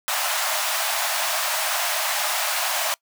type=high-pass noise; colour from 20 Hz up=pink; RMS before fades=-24 dBFS; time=0.08-2.94 s; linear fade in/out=0 ms; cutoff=600 Hz; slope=96 dB/octave; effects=noise-tail reverb RT60 0.1 s tail -24 dB re dry